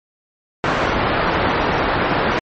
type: low-pass noise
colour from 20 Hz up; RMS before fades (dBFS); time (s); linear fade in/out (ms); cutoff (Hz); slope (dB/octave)
white; -18; 0.64-2.39; 0; 1300; 12
effects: low-pass 6000 Hz 12 dB/octave + MP3 32 kbps